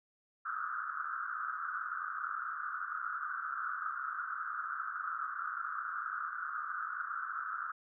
pink band-pass noise, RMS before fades -39 dBFS, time 0.45-7.72 s, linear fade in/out 10 ms, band 1200 to 1500 Hz, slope 96 dB/octave, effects none

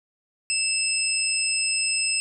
sine tone cluster, 2651 / 5140 / 8190 Hz, E7 / E8 / C9, +9 / -45 / -38 cents, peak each -26 dBFS, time 0.5-2.2 s, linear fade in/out 0 ms, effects none

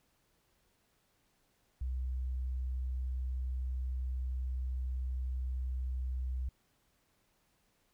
sine tone, 63.6 Hz, C2, 48 cents flat, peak -33 dBFS, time 1.81-6.49 s, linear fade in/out 5 ms, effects pink hiss -74 dBFS RMS until 7.93 s

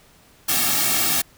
white noise with comb filter, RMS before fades -20 dBFS, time 0.48-1.22 s, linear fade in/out 10 ms, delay 2 ms, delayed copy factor -0.9, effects pink hiss -53 dBFS RMS until 1.37 s

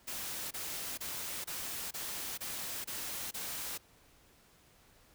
white noise bursts, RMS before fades -40 dBFS, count 8, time 0.07-3.779 s, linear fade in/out 10 ms, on 440 ms, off 27 ms, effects pink hiss -64 dBFS RMS until 5.14 s

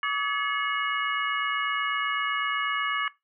sine tone cluster, 1144 / 1272 / 1705 / 2185 / 2899 Hz, D6 / D#6 / G#6 / C#7 / F#7, -46 / +38 / +45 / -26 / -36 cents, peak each -29 / -33 / -29 / -32 / -35 dBFS, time 0.03-3.08 s, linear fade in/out 2 ms, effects noise-tail reverb RT60 0.2 s tail -20 dB re dry

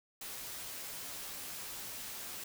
white noise with comb filter, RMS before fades -44 dBFS, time 0.21-2.44 s, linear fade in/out 5 ms, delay 13 ms, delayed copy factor -0.5, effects none

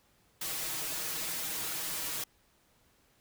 white noise with comb filter, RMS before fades -36 dBFS, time 0.41-2.24 s, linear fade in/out 5 ms, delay 6.3 ms, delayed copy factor +0.9, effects pink hiss -68 dBFS RMS until 3.2 s

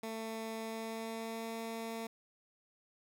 15% pulse tone with pitch glide, 223.1 to 226.6 Hz, A3 to A#3, +24 to -49 cents, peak -33 dBFS, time 0.03-2.07 s, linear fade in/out 5 ms, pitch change +27 cents, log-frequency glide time 0.59-1.53 s, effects none

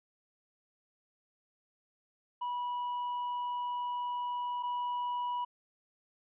triangle tone pair in turn, 977 / 977 Hz, B5 / B5, -19 / -19 cents, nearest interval unison, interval 0 cents, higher neither, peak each -31 / -30 dBFS, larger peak second, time 2.41-4.63 / 4.63-5.45 s, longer first, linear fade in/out 10 ms, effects resampled to 8000 Hz

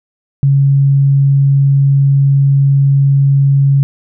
sine tone, 138.6 Hz, C#3, in tune, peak -6 dBFS, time 0.43-3.83 s, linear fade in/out 0 ms, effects none

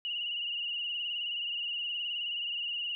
sine tone with vibrato, 2862 Hz, F7, 42 cents sharp, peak -32 dBFS, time 0.05-2.95 s, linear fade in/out 0 ms, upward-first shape triangle, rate 19 Hz, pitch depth 66 cents each way, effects none

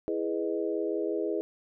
sine chord, E major seventh, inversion none, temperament equal with one note detuned, 329.6 / 415.3 / 493.9 / 619 Hz, E4 / G#4 / B4 / D#5, 0 / 0 / 0 / -9 cents, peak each -32 / -31 / -35 / -37 dBFS, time 0.08-1.41 s, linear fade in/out 0 ms, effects none

